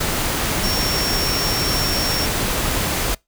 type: tone in noise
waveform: sine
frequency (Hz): 5490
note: F8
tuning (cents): -31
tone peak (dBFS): -23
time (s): 0.63-2.26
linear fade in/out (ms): 10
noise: pink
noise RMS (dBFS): -21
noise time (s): 0-3.15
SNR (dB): -5
effects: noise-tail reverb RT60 0.2 s tail -25 dB re dry